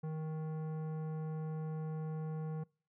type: tone with tanh clipping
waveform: sine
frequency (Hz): 156.9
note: D#3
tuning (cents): +15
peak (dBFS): -39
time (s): 0.03-2.64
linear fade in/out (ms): 10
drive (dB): 14
effects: noise-tail reverb RT60 0.4 s tail -25 dB re dry